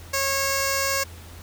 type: tone with notch filter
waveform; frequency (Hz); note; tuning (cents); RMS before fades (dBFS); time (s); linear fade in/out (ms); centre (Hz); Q
5% pulse; 546; C#5; -26; -24; 0.13-1.04; 10; 3500; 1.3
effects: added 84 Hz sine -41 dBFS peak until 1.42 s + pink hiss -46 dBFS RMS until 1.42 s